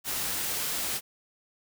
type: noise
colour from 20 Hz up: white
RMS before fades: -31 dBFS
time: 0.04-1.01 s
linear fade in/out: 50 ms
effects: none